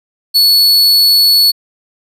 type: tone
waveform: 45% pulse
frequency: 4412 Hz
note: C#8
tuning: 9 cents flat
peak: -5 dBFS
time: 0.34-1.52 s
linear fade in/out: 20 ms
effects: resampled to 32000 Hz